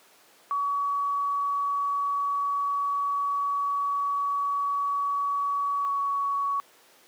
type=tone pair in turn; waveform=sine; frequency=1132 / 1122.2 Hz; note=C#6 / C#6; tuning=+36 / +21 cents; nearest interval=unison; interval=15 cents; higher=first; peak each=-24 dBFS; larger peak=neither; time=0.51-5.85 / 5.85-6.6 s; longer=first; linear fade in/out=0 ms; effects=pink hiss -56 dBFS RMS until 7.07 s + high-pass 400 Hz 12 dB/octave